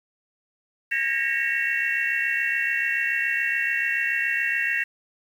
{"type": "tone cluster", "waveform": "sine", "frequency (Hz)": [1628, 1854, 1921, 2213, 2715], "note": ["G#6", "A#6", "B6", "C#7", "F7"], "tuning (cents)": [-35, -10, -48, -3, -50], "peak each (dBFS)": [-29, -26, -28, -32, -27], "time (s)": [0.91, 4.84], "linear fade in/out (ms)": 10, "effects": ["tanh soft clip ceiling -10 dBFS", "8-bit"]}